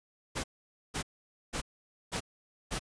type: noise bursts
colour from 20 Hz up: pink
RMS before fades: -34 dBFS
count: 5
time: 0.35-2.795 s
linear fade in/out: 20 ms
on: 89 ms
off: 500 ms
effects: resampled to 22050 Hz